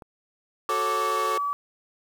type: click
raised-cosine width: 1 ms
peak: -29 dBFS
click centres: 0.022 s
type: tone with pitch glide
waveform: sine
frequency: 1167 to 1145.6 Hz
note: D6 to D6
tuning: -11 to -43 cents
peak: -24 dBFS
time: 0.69-1.53 s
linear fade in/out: 0 ms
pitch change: -32 cents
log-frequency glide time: 0.87-1.24 s
type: chord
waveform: sawtooth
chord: F# minor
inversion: none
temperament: equal with one note detuned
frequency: 370 / 440 / 548.3 Hz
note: F#4 / A4 / C#5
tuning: 0 / 0 / -19 cents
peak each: -29 / -26 / -29 dBFS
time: 0.69-1.38 s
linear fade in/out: 5 ms
effects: 9-bit